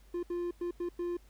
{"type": "tone bursts at uneven times", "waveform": "triangle", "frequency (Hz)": 349.2, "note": "F4", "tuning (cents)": 0, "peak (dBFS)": -30, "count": 5, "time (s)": [[0.14, 0.23], [0.3, 0.51], [0.61, 0.71], [0.8, 0.89], [0.99, 1.17]], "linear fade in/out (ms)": 5, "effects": ["added 50 Hz sine -56 dBFS peak until 1.29 s", "pink hiss -66 dBFS RMS until 1.29 s"]}